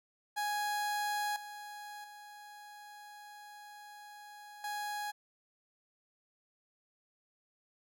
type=tone with level steps; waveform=30% pulse; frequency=830.6 Hz; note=G#5; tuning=in tune; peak=-30 / -42 / -47 / -34 dBFS; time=0.36-5.12 s; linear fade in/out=20 ms; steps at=1.36 / 2.04 / 4.64 s; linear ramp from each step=2 ms; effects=none